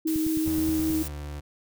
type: tone with vibrato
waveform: sine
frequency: 316.5 Hz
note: D#4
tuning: 30 cents sharp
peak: -23 dBFS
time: 0.05-1.03 s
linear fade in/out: 10 ms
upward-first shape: triangle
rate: 5.1 Hz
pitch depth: 14 cents each way
type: noise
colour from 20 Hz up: blue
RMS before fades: -36 dBFS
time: 0.07-1.08 s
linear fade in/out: 5 ms
type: click train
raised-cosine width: 5 ms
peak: -24 dBFS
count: 8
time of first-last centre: 0.16-0.903 s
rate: 9.42 Hz
type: tone with pitch glide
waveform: 35% pulse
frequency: 80 to 73.36 Hz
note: D#2 to D2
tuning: +49 to -1 cents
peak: -32 dBFS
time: 0.45-1.41 s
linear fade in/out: 20 ms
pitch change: -150 cents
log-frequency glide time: 0.61-1.14 s
effects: none